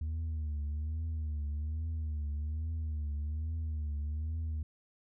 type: tone with vibrato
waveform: sine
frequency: 76.9 Hz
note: D#2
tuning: 20 cents flat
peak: -30 dBFS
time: 0.01-4.63 s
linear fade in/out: 5 ms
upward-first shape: triangle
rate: 1.2 Hz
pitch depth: 100 cents each way
effects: tanh soft clip ceiling -32 dBFS